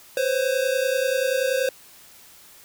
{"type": "tone pair together", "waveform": "square", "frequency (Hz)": [508.6, 539], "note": ["C5", "C#5"], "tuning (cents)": [-49, -49], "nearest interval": "minor second", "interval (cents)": 100, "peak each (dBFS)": -24, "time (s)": [0.17, 1.69], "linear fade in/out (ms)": 2, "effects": ["white hiss -49 dBFS RMS until 2.64 s"]}